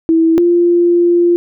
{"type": "tone pair in turn", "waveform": "sine", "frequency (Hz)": [326.7, 346.8], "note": ["E4", "F4"], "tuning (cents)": [-15, -12], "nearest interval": "minor second", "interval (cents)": 103, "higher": "second", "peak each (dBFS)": -7, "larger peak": "neither", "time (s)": [[0.09, 0.38], [0.38, 1.36]], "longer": "second", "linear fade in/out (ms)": 0, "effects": []}